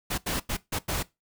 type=noise bursts at uneven times; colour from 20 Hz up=pink; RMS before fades=-29 dBFS; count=5; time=0.1-0.18 / 0.26-0.4 / 0.49-0.57 / 0.72-0.79 / 0.88-1.03 s; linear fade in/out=10 ms; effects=noise-tail reverb RT60 0.2 s tail -19 dB re dry